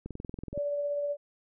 click train, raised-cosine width 3 ms, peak -25 dBFS, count 12, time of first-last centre 0.06-0.576 s, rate 21.3 Hz
sine tone with tremolo, 578 Hz, D5, 28 cents flat, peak -27 dBFS, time 0.53-1.17 s, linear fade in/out 50 ms, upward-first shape triangle, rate 16 Hz, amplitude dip 30%
effects none

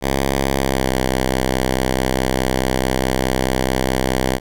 5% pulse tone with pitch glide, 67.6 to 64.7 Hz, C#2 to C2, -43 to -19 cents, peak -5 dBFS, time 0.01-4.4 s, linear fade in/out 50 ms, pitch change -76 cents, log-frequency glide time 0.55-0.93 s, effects none

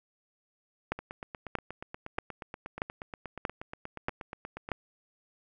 two click trains, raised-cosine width 0.5 ms, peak -14 / -24 dBFS, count 7 / 32, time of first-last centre 0.92-4.717 / 0.99-4.689 s, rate 1.58 / 8.38 Hz, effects none

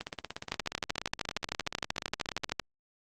two click trains, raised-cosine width 0.2 ms, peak -12 / -18 dBFS, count 28 / 43, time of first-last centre 0.52-2.597 / 0.01-2.495 s, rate 13 / 16.9 Hz, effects Opus 24 kbps

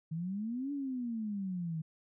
sine exponential two-way sweep, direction up then down, 155.56 to 289.3 to 155.56 Hz, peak -34 dBFS, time 0.11-1.82 s, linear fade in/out 10 ms, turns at 0.72 s, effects none

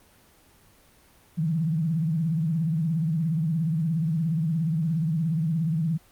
sine tone with vibrato, 161.2 Hz, E3, 38 cents flat, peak -22 dBFS, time 1.37-5.98 s, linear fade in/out 20 ms, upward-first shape triangle, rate 17 Hz, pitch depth 160 cents each way, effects pink hiss -57 dBFS RMS until 6.11 s + Opus 24 kbps

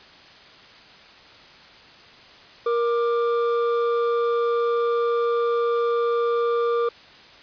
triangle tone pair together, 470.3 / 1185 Hz, A#4 / D6, +15 / +15 cents, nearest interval octave + major third, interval 1600 cents, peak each -18 / -25 dBFS, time 2.66-6.89 s, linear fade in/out 5 ms, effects white hiss -47 dBFS RMS until 7.42 s + resampled to 11025 Hz

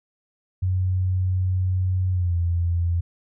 sine tone with pitch glide, 92.5 to 85.81 Hz, F#2 to F2, 0 to -30 cents, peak -19 dBFS, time 0.62-3.01 s, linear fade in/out 10 ms, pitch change -130 cents, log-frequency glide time 2.11-2.36 s, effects none

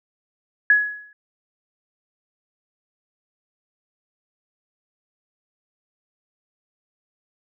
sine tone with exponential decay, 1683 Hz, G#6, 23 cents sharp, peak -9 dBFS, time 0.7-1.13 s, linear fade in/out 2 ms, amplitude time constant 92 ms, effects none

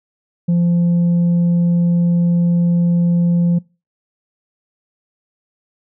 sine tone with tanh clipping, 172.7 Hz, F3, 19 cents flat, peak -12 dBFS, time 0.48-3.59 s, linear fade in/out 10 ms, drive 2 dB, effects noise-tail reverb RT60 0.3 s tail -24 dB re dry

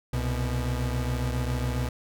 35% pulse tone pair together, 64.9 / 122.51 Hz, C2 / B2, -13 / -14 cents, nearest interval major seventh, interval 1099 cents, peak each -27 dBFS, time 0.13-1.89 s, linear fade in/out 5 ms, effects none

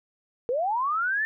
sine linear sweep, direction up, 457.4 to 1800 Hz, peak -23 dBFS, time 0.49-1.25 s, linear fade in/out 0 ms, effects none

